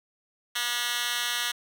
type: tone with high-pass filter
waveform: 10% pulse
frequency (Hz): 241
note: B3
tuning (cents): -42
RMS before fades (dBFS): -29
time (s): 0.55-1.52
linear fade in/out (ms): 10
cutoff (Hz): 2300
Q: 2
effects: none